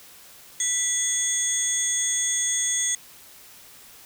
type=tone cluster; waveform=sine; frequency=1982 / 3424 / 6480 / 6990 / 8390 Hz; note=B6 / A7 / G#8 / A8 / C9; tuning=+6 / -48 / -43 / -12 / +4 cents; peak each=-33 / -32 / -24 / -32 / -28 dBFS; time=0.6-2.95 s; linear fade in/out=2 ms; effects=white hiss -48 dBFS RMS until 4.05 s